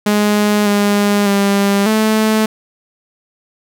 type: tone with pitch steps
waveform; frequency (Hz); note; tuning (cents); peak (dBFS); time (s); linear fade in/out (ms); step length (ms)
sawtooth; 208.3 / 204.2 / 199.7 / 217.7; G#3 / G#3 / G3 / A3; +5 / -29 / +32 / -18; -7; 0.06-2.46; 5; 600
effects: none